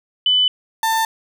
sine / 35% pulse tone pair in turn, 3000 / 893.5 Hz, F#7 / A5, +23 / +26 cents, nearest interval octave + major sixth, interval 2097 cents, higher first, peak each -12 / -14 dBFS, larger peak first, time 0.26-0.48 / 0.83-1.05 s, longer neither, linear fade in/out 2 ms, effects none

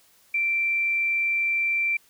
sine tone, 2349 Hz, D7, in tune, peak -21 dBFS, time 0.34-1.97 s, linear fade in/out 5 ms, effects white hiss -59 dBFS RMS until 2.09 s

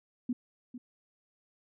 sine tone with echo, 246.9 Hz, B3, in tune, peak -28 dBFS, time 0.29-0.33 s, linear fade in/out 5 ms, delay 450 ms, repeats 1, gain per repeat -12 dB, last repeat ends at 0.78 s, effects none

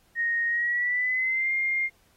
sine tone with pitch glide, 1864.7 to 2117 Hz, A#6 to C7, 0 to +20 cents, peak -23 dBFS, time 0.15-1.9 s, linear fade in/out 50 ms, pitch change +220 cents, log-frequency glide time 0.47-1.53 s, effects pink hiss -64 dBFS RMS until 2.16 s + AAC 48 kbps

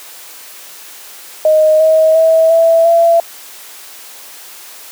sine tone with pitch steps, 622.3 / 634.6 / 647.2 / 660.1 / 673.2 Hz, D#5 / D#5 / E5 / E5 / E5, 0 / +34 / -32 / +2 / +36 cents, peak -5 dBFS, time 1.45-3.2 s, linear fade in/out 2 ms, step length 350 ms, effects white hiss -34 dBFS RMS until 4.91 s + high-pass 400 Hz 12 dB/octave

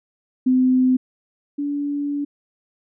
sine tone pair in turn, 256.1 / 287.5 Hz, C4 / D4, -37 / -37 cents, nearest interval major second, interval 200 cents, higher second, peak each -13 / -21 dBFS, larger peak first, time 0.46-0.97 / 1.58-2.25 s, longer second, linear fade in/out 10 ms, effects none

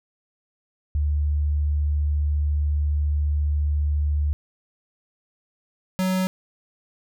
sine / square tone pair in turn, 73.8 / 186.43 Hz, D2 / F#3, +9 / +13 cents, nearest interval octave + major third, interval 1604 cents, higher second, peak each -19 / -21 dBFS, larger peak first, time 0.95-4.33 / 5.99-6.27 s, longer first, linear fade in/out 0 ms, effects none

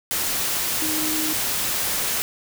sine tone in noise, 311.1 Hz, D#4, in tune, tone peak -27 dBFS, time 0.82-1.33 s, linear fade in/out 0 ms, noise white, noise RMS -24 dBFS, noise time 0.11-2.22 s, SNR -6 dB, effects none

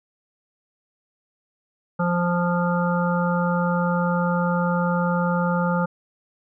harmonic tone, 175 Hz, F3, 4 cents sharp, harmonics 1 / 3 / 5 / 7 / 8, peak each -21 / -26 / -28 / -29 / -30 dBFS, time 1.99-5.86 s, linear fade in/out 10 ms, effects none

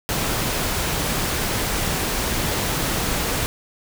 pink noise, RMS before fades -23 dBFS, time 0.09-3.46 s, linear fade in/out 0 ms, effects none

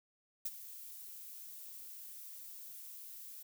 violet noise with ADSR envelope, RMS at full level -36 dBFS, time 0.45-3.43 s, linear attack 8 ms, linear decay 39 ms, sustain -14 dB, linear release 9 ms, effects none

